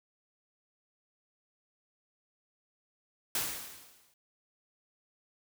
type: noise with exponential decay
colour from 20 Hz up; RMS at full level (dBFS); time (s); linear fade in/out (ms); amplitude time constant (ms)
white; -30; 3.35-4.14; 2; 170
effects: none